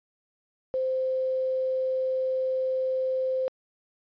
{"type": "tone with quantisation", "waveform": "sine", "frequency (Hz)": 520, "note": "C5", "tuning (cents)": -11, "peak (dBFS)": -24, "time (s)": [0.74, 3.48], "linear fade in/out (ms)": 0, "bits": 8, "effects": ["resampled to 11025 Hz"]}